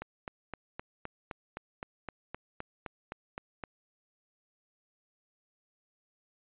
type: click train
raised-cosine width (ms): 0.5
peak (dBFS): -23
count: 15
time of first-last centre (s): 0.02-3.638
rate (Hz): 3.87
effects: resampled to 8000 Hz